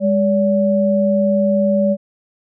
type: tone pair together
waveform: sine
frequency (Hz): 203.1 / 572.8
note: G#3 / D5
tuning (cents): -38 / -43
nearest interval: octave + tritone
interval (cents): 1795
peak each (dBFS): -15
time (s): 0-1.97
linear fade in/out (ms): 50
effects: none